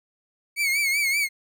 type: tone with vibrato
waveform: 40% pulse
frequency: 2232 Hz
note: C#7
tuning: 11 cents sharp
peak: -20 dBFS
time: 0.56-1.29 s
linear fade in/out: 50 ms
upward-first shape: triangle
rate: 5.2 Hz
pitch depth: 100 cents each way
effects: none